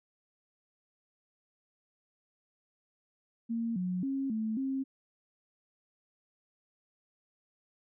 sine tone with pitch steps, 230.3 / 181.6 / 271.1 / 219.5 / 267.8 Hz, A#3 / F#3 / C#4 / A3 / C4, -21 / -32 / -38 / -4 / +40 cents, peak -30 dBFS, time 3.49-4.84 s, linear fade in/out 20 ms, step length 270 ms, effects none

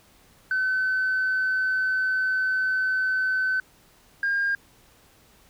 sine tone pair in turn, 1521 / 1611.4 Hz, F#6 / G6, +47 / +47 cents, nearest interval minor second, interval 100 cents, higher second, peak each -20 dBFS, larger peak neither, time 0.51-3.6 / 4.23-4.55 s, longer first, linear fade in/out 2 ms, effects tanh soft clip ceiling -18 dBFS + pink hiss -57 dBFS RMS until 5.49 s

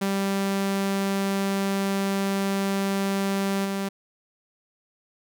sawtooth tone with level steps, 196.2 Hz, G3, 2 cents sharp, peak -19 / -22 dBFS, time 0.01-3.89 s, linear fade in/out 10 ms, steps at 3.64 s, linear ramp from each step 20 ms, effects none

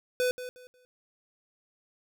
square tone with echo, 500 Hz, B4, 21 cents sharp, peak -25 dBFS, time 0.2-0.31 s, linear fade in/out 0 ms, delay 180 ms, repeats 3, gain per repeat -12 dB, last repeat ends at 0.85 s, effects none

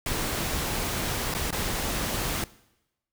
pink noise with dropouts, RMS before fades -29 dBFS, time 0.06-2.44 s, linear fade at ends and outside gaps 2 ms, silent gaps 1.34-1.348 / 1.507-1.526 s, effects noise-tail reverb RT60 0.9 s tail -20 dB re dry

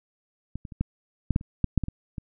clicks, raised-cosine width 5 ms, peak -20 / -25 / -28 / -12 / -10 / -9 / -29 / -9 / -7 / -15 / -20 / -21 dBFS, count 12, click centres 0.556 / 0.652 / 0.722 / 0.81 / 1.307 / 1.361 / 1.411 / 1.643 / 1.777 / 1.837 / 1.884 / 2.182 s, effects none

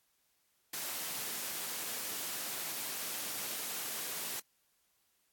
white high-pass noise, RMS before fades -39 dBFS, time 0.73-4.4 s, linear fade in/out 5 ms, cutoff 160 Hz, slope 12 dB/octave, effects white hiss -75 dBFS RMS until 5.32 s + AAC 64 kbps

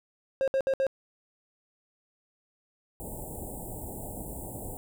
triangle tone bursts, 536 Hz, C5, 42 cents sharp, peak -21 dBFS, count 4, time 0.41-0.867 s, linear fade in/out 0 ms, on 67 ms, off 63 ms
pink band-stop noise, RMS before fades -39 dBFS, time 3-4.77 s, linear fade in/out 0 ms, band 890 to 7600 Hz, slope 96 dB/octave
effects none

